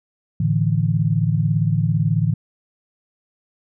sine chord, A suspended fourth, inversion none, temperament equal, 110 / 146.83 / 164.81 Hz, A2 / D3 / E3, 0 / 0 / 0 cents, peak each -20 dBFS, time 0.4-2.34 s, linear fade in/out 5 ms, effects none

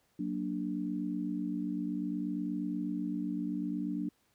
sine chord, Gb augmented, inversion none, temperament equal, 185 / 233.1 / 293.7 Hz, Gb3 / Bb3 / D4, 0 / 0 / 0 cents, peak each -37 / -38 / -35 dBFS, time 0.19-4.09 s, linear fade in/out 5 ms, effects pink hiss -72 dBFS RMS until 4.34 s + high-pass 60 Hz 12 dB/octave

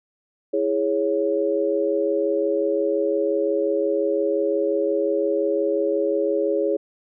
sine chord, C# minor, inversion first, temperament equal, 329.6 / 415.3 / 554.4 Hz, E4 / G#4 / C#5, 0 / 0 / 0 cents, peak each -25 / -22 / -23 dBFS, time 0.53-6.77 s, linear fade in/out 10 ms, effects none

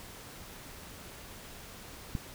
click, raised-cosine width 5 ms, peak -20 dBFS, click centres 2.152 s, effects pink hiss -48 dBFS RMS until 2.34 s

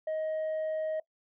sine tone, 628 Hz, D#5, 16 cents sharp, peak -27 dBFS, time 0.07-1 s, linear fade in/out 5 ms, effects noise-tail reverb RT60 0.1 s tail -22 dB re dry + tanh soft clip ceiling -29 dBFS

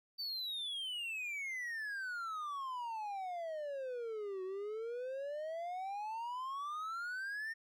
triangle exponential two-way sweep, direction down then up, 4622 to 369.4 to 1837 Hz, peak -37 dBFS, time 0.18-7.54 s, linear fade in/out 20 ms, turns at 4.43 s, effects none

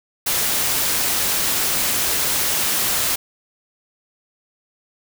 white noise, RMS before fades -20 dBFS, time 0.26-3.16 s, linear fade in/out 10 ms, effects none

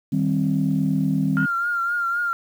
sine chord, C minor, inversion first, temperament equal with one note detuned, 155.56 / 196 / 264.7 Hz, Eb3 / G3 / C4, 0 / 0 / +20 cents, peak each -22 dBFS, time 0.12-1.46 s, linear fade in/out 10 ms
sine tone with vibrato, 1396.9 Hz, F6, in tune, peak -20 dBFS, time 1.37-2.33 s, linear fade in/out 0 ms, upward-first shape triangle, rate 3.9 Hz, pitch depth 48 cents each way
effects tanh soft clip ceiling -10 dBFS + 8-bit

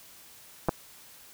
clicks, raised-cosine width 1 ms, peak -11 dBFS, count 2, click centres 0.686 / 0.692 s, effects white hiss -52 dBFS RMS until 1.33 s

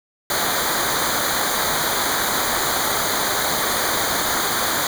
pink noise with comb filter, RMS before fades -21 dBFS, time 0.3-4.87 s, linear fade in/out 2 ms, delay 0.37 ms, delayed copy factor -0.9, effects none

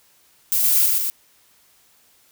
violet noise with echo, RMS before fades -19 dBFS, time 0.52-0.86 s, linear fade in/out 0 ms, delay 120 ms, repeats 2, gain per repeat -2 dB, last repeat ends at 1.1 s, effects white hiss -57 dBFS RMS until 2.31 s

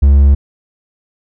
triangle tone with hard clipping, 69.9 Hz, C#2, 15 cents sharp, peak -5 dBFS, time 0.02-0.35 s, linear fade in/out 10 ms, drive 6 dB, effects none

